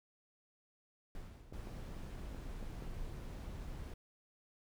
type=noise with exponential decay; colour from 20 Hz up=brown; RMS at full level=-46 dBFS; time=1.15-2.3 s; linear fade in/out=1 ms; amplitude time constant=250 ms
type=clicks; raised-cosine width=2 ms; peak=-36 dBFS; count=5; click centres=1.525 / 1.672 / 2.347 / 2.628 / 2.823 s
type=noise; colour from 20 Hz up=brown; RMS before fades=-45 dBFS; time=1.53-3.94 s; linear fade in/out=5 ms
effects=none